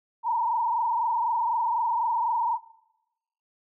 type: tone with frequency modulation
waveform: sine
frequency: 932.3 Hz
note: A#5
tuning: in tune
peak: -22 dBFS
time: 0.23-2.59 s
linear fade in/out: 50 ms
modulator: 24 Hz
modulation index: 1.9
effects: noise-tail reverb RT60 0.9 s tail -19 dB re dry